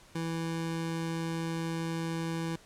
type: tone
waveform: 25% pulse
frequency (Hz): 164.81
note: E3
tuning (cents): 0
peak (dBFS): -28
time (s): 0.15-2.56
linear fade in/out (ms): 5
effects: pink hiss -57 dBFS RMS until 2.65 s + low-pass 10000 Hz 12 dB/octave